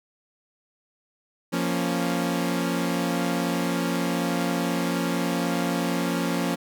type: chord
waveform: sawtooth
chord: Bb minor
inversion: second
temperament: equal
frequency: 174.61 / 233.1 / 277.2 Hz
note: F3 / Bb3 / Db4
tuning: 0 / 0 / 0 cents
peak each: -23 / -25 / -24 dBFS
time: 1.52-6.56 s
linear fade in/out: 20 ms
effects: none